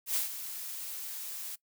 blue noise with ADSR envelope, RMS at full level -29 dBFS, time 0.06-1.56 s, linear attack 94 ms, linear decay 130 ms, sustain -11 dB, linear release 15 ms, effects noise-tail reverb RT60 0.1 s tail -21 dB re dry

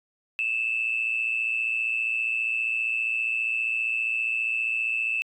sine tone with amplitude modulation, 2631 Hz, E7, 4 cents flat, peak -20 dBFS, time 0.39-5.22 s, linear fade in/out 0 ms, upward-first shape sine, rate 115 Hz, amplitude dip 70%, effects tanh soft clip ceiling -16 dBFS

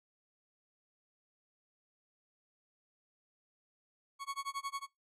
40% pulse tone with tremolo, 1108.7 Hz, C#6, in tune, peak -34 dBFS, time 4.19-4.87 s, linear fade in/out 50 ms, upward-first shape sine, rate 11 Hz, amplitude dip 100%, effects noise-tail reverb RT60 0.2 s tail -23 dB re dry + low-pass 11000 Hz 12 dB/octave

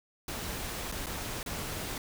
pink noise with dropouts, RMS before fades -37 dBFS, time 0.28-1.98 s, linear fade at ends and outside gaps 2 ms, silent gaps 0.917-0.922 / 1.061-1.067 / 1.43-1.461 s, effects none

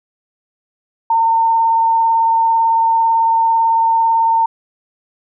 sine tone with vibrato, 909 Hz, A#5, 44 cents flat, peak -10 dBFS, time 1.1-4.46 s, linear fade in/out 5 ms, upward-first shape sine, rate 18 Hz, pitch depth 11 cents each way, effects none

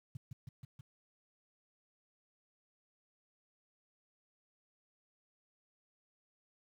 sine tone with echo, 127.1 Hz, C3, 50 cents flat, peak -39 dBFS, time 0.15-0.17 s, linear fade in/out 5 ms, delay 160 ms, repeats 4, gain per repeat -2 dB, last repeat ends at 0.81 s, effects 11-bit

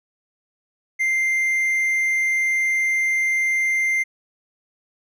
triangle tone, 2093 Hz, C7, in tune, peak -16 dBFS, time 0.99-4.04 s, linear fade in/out 20 ms, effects none

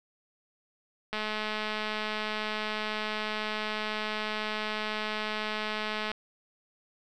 click train, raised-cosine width 0.3 ms, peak -17 dBFS, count 1068, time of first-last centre 1.13-6.116 s, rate 214 Hz, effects none

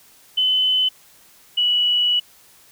sine tone pair in turn, 3029 / 2941 Hz, F#7 / F#7, +40 / -11 cents, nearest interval minor second, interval 51 cents, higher first, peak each -15 dBFS, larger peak neither, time 0.37-0.89 / 1.57-2.2 s, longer second, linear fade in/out 10 ms, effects white hiss -51 dBFS RMS until 2.71 s

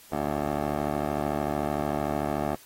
15% pulse tone with band-pass filter, 73.42 Hz, D2, in tune, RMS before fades -29 dBFS, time 0.12-2.55 s, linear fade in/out 5 ms, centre 590 Hz, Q 1.5, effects white hiss -52 dBFS RMS until 2.65 s + AAC 48 kbps

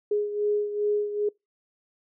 sine beating tone pair, 415.3 / 417.8 Hz, G#4 / G#4, 0 / +10 cents, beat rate 2.5 Hz, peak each -24 / -30 dBFS, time 0.11-1.29 s, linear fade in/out 5 ms, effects noise-tail reverb RT60 0.2 s tail -25 dB re dry

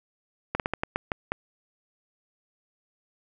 slowing click train, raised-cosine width 0.5 ms, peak -11 dBFS, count 8, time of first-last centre 0.55-1.32 s, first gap 48 ms, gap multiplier 1.27, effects none

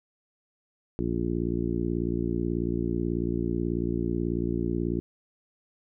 harmonic tone, 58.27 Hz, A#1, in tune, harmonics 1 / 2 / 3 / 4 / 5 / 6 / 7, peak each -34 / -35 / -32 / -34 / -32 / -31 / -38 dBFS, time 0.99-5 s, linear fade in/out 0 ms, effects none

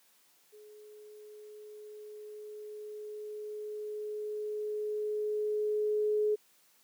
sine tone with level ramp, 423.1 Hz, G#4, 32 cents sharp, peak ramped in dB -51 to -25 dBFS, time 0.52-6.36 s, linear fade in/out 20 ms, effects white hiss -66 dBFS RMS until 6.83 s + high-pass 200 Hz 12 dB/octave

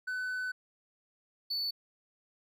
triangle tone pair in turn, 1505 / 4474 Hz, F#6 / C#8, +29 / +15 cents, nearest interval octave + perfect fifth, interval 1886 cents, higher second, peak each -31 / -30 dBFS, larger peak second, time 0.07-0.52 / 1.5-1.71 s, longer first, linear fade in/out 10 ms, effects none

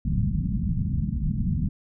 white low-pass noise, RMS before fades -25 dBFS, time 0.05-1.69 s, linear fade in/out 5 ms, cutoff 210 Hz, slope 48 dB/octave, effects none

